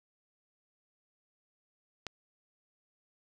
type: click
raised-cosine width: 0.2 ms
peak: -20 dBFS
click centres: 2.067 s
effects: none